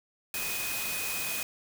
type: tone in noise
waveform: sine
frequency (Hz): 2500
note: D#7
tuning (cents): +8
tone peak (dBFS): -36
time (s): 0.34-1.43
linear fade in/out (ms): 2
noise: white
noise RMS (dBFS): -34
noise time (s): 0.34-1.43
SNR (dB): -5
effects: none